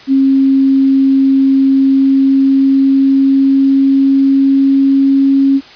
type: tone with pitch glide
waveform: sine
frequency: 270 to 273.3 Hz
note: C#4 to C#4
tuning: -45 to -24 cents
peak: -6 dBFS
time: 0.07-5.61 s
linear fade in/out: 50 ms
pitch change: +21 cents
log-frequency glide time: 1.77-5.35 s
effects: white hiss -36 dBFS RMS until 5.75 s + resampled to 11025 Hz